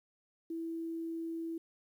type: tone with quantisation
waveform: sine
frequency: 329.6 Hz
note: E4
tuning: in tune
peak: -36 dBFS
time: 0.5-1.58 s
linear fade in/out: 5 ms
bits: 11
effects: none